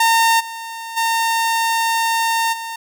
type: tone with level steps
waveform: sawtooth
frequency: 912 Hz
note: A#5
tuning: 38 cents flat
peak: -8 / -24 / -12 / -22 dBFS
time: 0-2.76 s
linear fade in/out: 5 ms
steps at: 0.39 / 0.96 / 2.52 s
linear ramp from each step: 20 ms
effects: none